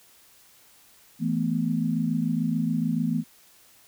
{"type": "chord", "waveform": "sine", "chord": "E suspended fourth", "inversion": "none", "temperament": "equal", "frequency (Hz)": [164.81, 220, 246.9], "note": ["E3", "A3", "B3"], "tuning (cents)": [0, 0, 0], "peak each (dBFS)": -27, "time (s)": [1.19, 3.24], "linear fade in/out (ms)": 50, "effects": ["white hiss -56 dBFS RMS until 3.87 s"]}